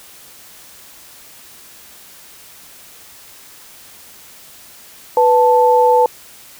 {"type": "tone pair together", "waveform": "sine", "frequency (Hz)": [493.9, 880], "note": ["B4", "A5"], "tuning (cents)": [0, 0], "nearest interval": "minor seventh", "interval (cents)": 1000, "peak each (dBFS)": -11, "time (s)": [5.17, 6.06], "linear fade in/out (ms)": 2, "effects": ["white hiss -41 dBFS RMS until 6.59 s"]}